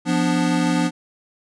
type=chord; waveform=square; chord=B diminished; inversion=second; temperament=equal; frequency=174.61 / 246.9 / 293.7 Hz; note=F3 / B3 / D4; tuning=0 / 0 / 0 cents; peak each=-22 / -23 / -22 dBFS; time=0.05-0.91 s; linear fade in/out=50 ms; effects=resampled to 22050 Hz